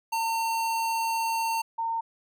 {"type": "tone pair in turn", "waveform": ["square", "sine"], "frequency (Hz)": [908, 912.2], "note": ["A#5", "A#5"], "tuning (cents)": [-46, -38], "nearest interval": "unison", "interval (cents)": 8, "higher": "second", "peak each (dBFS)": -26, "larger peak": "neither", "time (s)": [[0.12, 1.62], [1.78, 2.01]], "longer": "first", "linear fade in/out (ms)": 10, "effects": []}